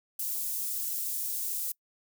white high-pass noise, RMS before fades -33 dBFS, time 0.19-1.72 s, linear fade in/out 5 ms, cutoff 8800 Hz, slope 12 dB/octave, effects noise-tail reverb RT60 0.1 s tail -24 dB re dry

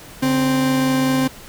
40% pulse tone pair together, 143.3 / 261.6 Hz, D3 / C4, -42 / 0 cents, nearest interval minor seventh, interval 1042 cents, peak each -24 / -15 dBFS, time 0.22-1.28 s, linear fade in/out 10 ms, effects pink hiss -40 dBFS RMS until 1.48 s

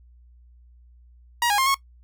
sawtooth tone with pitch steps, 951 / 821 / 1061 / 1097 Hz, A#5 / G#5 / C6 / C#6, +34 / -20 / +24 / -18 cents, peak -15 dBFS, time 1.42-1.744 s, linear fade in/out 2 ms, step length 81 ms, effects noise-tail reverb RT60 0.1 s tail -18 dB re dry + added 60 Hz sine -49 dBFS peak until 2.03 s

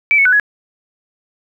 sine tone with pitch steps, 2316 / 2208 / 1494 / 1677 Hz, D7 / C#7 / F#6 / G#6, -25 / -7 / +16 / +16 cents, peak -8 dBFS, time 0.11-0.398 s, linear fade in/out 0 ms, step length 72 ms, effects 8-bit

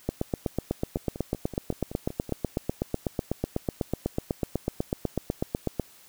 two click trains, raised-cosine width 2 ms, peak -12 / -23 dBFS, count 47 / 8, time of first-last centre 0.09-5.797 / 0.97-2.293 s, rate 8.06 / 5.29 Hz, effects white hiss -54 dBFS RMS until 6.08 s

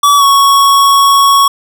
square tone with pitch glide, 1146 to 1110.8 Hz, D6 to C#6, -43 to +3 cents, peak -5 dBFS, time 0.03-1.48 s, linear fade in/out 5 ms, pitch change -54 cents, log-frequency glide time 0.17-0.23 s, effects none

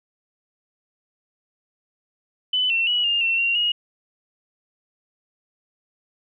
sine tone with pitch steps, 3007 / 2705 / 2926 / 2816 / 2706 / 2757 / 2879 Hz, F#7 / E7 / F#7 / F7 / E7 / F7 / F#7, +27 / +44 / -20 / +14 / +45 / -23 / -48 cents, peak -18 dBFS, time 2.53-3.72 s, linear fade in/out 5 ms, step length 170 ms, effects none

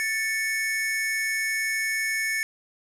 square tone pair together, 1768.3 / 2217 Hz, A6 / C#7, +8 / 0 cents, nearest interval major third, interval 392 cents, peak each -28 dBFS, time 0-2.43 s, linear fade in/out 0 ms, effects resampled to 32000 Hz + 8-bit

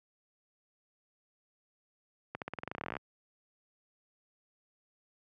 accelerating click train, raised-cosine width 0.5 ms, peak -22 dBFS, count 19, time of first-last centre 2.35-2.967 s, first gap 68 ms, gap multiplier 0.91, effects high-pass 100 Hz 12 dB/octave

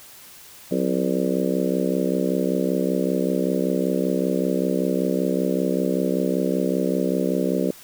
harmonic tone with a mistuned harmonic, 65.2 Hz, C2, 5 cents flat, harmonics 3 / 4 / 5 / 6 / 7 / 8 / 9, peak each -25 / -26 / -27 / -28 / -28 / -29 / -30 dBFS, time 0.71-7.71 s, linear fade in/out 5 ms, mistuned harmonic 3, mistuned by -110 cents, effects white hiss -45 dBFS RMS until 7.83 s

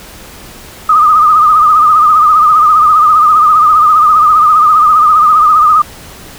sine tone with vibrato, 1234 Hz, D#6, 15 cents flat, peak -3 dBFS, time 0.89-5.82 s, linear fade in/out 5 ms, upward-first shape sine, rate 15 Hz, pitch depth 68 cents each way, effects pink hiss -32 dBFS RMS until 6.38 s

